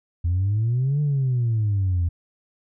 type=exponential two-way sweep; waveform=sine; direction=up then down; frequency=83.2 to 149.7 to 83.4 Hz; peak=-17 dBFS; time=0.24-2.09 s; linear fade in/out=10 ms; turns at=1.01 s; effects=tanh soft clip ceiling -16 dBFS